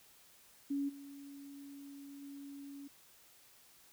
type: tone with level steps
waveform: sine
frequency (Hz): 280.6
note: C#4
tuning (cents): +21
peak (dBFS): -33 / -48 / -46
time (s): 0.7-2.88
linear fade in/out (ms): 10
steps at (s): 0.88 / 2.21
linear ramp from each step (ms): 20
effects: white hiss -63 dBFS RMS until 3.92 s